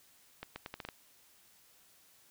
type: accelerating click train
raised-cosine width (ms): 0.3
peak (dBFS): -25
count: 7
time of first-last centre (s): 0.43-0.888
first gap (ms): 130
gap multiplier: 0.78
effects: white hiss -64 dBFS RMS until 2.3 s